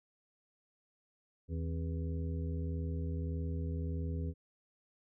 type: harmonic tone with a mistuned harmonic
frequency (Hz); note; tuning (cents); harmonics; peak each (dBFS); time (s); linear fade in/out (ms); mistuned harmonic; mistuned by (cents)
81.6; E2; -17; 1 / 2 / 3 / 5 / 6; -35 / -41 / -45 / -49 / -51; 1.48-4.34; 50; 3; +140
effects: none